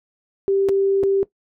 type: tone with dropouts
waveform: sine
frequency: 392 Hz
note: G4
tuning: in tune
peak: -15 dBFS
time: 0.48-1.23 s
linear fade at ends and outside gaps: 0 ms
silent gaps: 0.687-0.692 / 1.031-1.036 s
effects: noise-tail reverb RT60 0.1 s tail -17 dB re dry